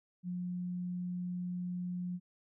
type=tone; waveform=sine; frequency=178.8 Hz; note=F3; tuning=41 cents sharp; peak=-35 dBFS; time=0.23-2.2 s; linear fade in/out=50 ms; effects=none